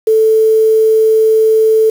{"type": "tone with quantisation", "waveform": "sine", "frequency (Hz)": 440, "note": "A4", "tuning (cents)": 0, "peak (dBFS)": -6, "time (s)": [0.07, 1.9], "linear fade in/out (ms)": 5, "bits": 5, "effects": []}